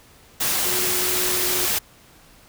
sine tone in noise, 364.1 Hz, F#4, 28 cents flat, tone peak -30 dBFS, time 0.65-1.66 s, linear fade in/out 10 ms, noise white, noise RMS -22 dBFS, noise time 0.4-1.79 s, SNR -11 dB, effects pink hiss -51 dBFS RMS until 2.48 s

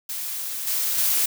blue noise with level steps, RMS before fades -30 / -24 / -21 dBFS, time 0.09-1.26 s, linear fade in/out 5 ms, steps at 0.67 / 0.98 s, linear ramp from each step 2 ms, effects none

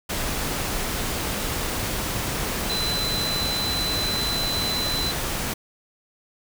sine tone in noise, 4023 Hz, B7, 31 cents sharp, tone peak -25 dBFS, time 2.69-5.12 s, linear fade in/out 10 ms, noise pink, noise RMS -27 dBFS, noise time 0.09-5.54 s, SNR -1 dB, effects none

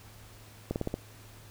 slowing click train, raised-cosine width 2 ms, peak -17 dBFS, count 5, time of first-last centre 0.71-0.941 s, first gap 49 ms, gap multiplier 1.11, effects added 106 Hz sine -52 dBFS peak until 1.5 s + pink hiss -54 dBFS RMS until 1.5 s

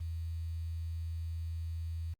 sine tone with quantisation, 82.41 Hz, E2, in tune, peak -35 dBFS, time 0-2.14 s, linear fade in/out 10 ms, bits 10, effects Opus 48 kbps

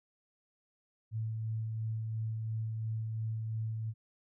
sine tone with tremolo, 110.9 Hz, A2, 14 cents sharp, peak -32 dBFS, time 1.11-3.94 s, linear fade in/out 50 ms, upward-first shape sine, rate 2.9 Hz, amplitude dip 25%, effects none

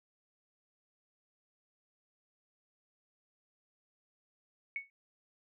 sine tone with exponential decay, 2217 Hz, C#7, in tune, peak -31 dBFS, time 4.76-4.9 s, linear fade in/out 1 ms, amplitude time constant 29 ms, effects none

